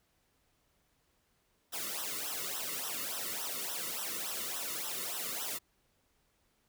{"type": "noise with flanger", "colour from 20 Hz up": "white", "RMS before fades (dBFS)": -38, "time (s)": [1.72, 5.59], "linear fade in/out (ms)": 20, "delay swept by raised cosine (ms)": [0.43, 1.27], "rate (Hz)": 3.5, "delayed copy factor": -1, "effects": ["pink hiss -74 dBFS RMS until 6.68 s"]}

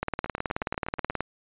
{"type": "two click trains", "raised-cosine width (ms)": 0.5, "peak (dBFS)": [-24, -12], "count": [8, 23], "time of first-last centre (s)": [[0.26, 1.106], [0.03, 1.206]], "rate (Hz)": [8.27, 18.7], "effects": ["resampled to 8000 Hz"]}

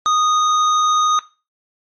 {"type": "tone", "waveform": "square", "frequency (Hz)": 1240, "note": "D#6", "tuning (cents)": -6, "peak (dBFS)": -14, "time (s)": [0.06, 1.19], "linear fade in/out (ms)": 0, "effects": ["noise-tail reverb RT60 0.3 s tail -18 dB re dry", "MP3 32 kbps"]}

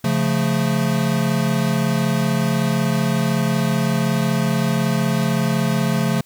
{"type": "chord", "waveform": "square", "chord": "Db augmented", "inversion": "none", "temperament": "equal", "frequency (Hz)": [138.59, 174.61, 220], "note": ["Db3", "F3", "A3"], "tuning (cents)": [0, 0, 0], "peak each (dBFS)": -22, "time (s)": [0.04, 6.21], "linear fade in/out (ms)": 5, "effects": ["white hiss -56 dBFS RMS until 6.25 s"]}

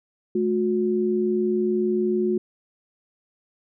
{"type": "tone pair together", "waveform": "sine", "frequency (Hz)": [215.3, 362.1], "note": ["A3", "F#4"], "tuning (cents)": [-37, -37], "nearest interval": "major sixth", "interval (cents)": 900, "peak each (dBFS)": [-24, -21], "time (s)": [0.35, 2.38], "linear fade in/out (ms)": 5, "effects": []}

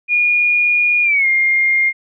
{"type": "tone with pitch glide", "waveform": "sine", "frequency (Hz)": [2436, 2121], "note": ["D#7", "C7"], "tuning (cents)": [-37, 23], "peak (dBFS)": -11, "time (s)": [0.08, 1.93], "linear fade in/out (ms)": 50, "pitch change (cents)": -240, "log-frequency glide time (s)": [1.03, 1.27], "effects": []}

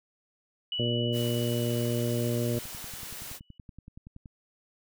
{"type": "tone with exponential decay", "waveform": "sine", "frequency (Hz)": 2950, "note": "F#7", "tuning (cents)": -6, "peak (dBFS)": -29, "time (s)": [0.72, 3.58], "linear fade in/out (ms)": 2, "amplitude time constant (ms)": 620}
{"type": "harmonic tone", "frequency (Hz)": 119.1, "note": "A#2", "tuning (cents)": 38, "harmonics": [1, 2, 3, 4, 5], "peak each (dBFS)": [-29, -32, -34, -35, -36], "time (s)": [0.79, 2.59], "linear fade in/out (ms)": 5}
{"type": "noise", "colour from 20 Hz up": "white", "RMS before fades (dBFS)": -41, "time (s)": [1.12, 3.4], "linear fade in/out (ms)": 50}
{"type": "click train", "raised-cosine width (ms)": 5, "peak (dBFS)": -33, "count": 19, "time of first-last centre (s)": [2.56, 4.258], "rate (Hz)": 10.6}
{"effects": []}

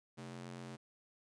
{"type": "ring-modulated tone", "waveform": "sawtooth", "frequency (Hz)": 176.4, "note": "F3", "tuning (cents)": 18, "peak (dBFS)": -39, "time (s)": [0.17, 0.77], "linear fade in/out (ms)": 20, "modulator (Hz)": 44.5, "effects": ["resampled to 22050 Hz"]}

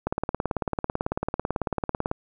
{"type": "click train", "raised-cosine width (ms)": 1, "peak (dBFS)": -11, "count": 38, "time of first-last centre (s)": [0.07, 2.114], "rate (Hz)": 18.1, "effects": []}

